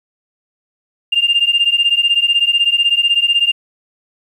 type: beating tone pair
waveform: sine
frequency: 2794 / 2810 Hz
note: F7 / F7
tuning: 0 / +10 cents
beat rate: 16 Hz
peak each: -13 dBFS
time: 1.12-3.52 s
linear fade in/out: 10 ms
effects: tanh soft clip ceiling -4 dBFS + 8-bit